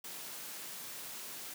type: high-pass noise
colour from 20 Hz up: white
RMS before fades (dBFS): -45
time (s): 0.04-1.54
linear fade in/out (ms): 5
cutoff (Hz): 120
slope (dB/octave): 48
effects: none